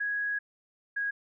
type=tone pair in turn; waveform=sine; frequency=1661.2 / 1646.9 Hz; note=G#6 / G#6; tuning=0 / -15 cents; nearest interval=unison; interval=15 cents; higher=first; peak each=-28 dBFS; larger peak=neither; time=0-0.39 / 0.96-1.11 s; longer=first; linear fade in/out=10 ms; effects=none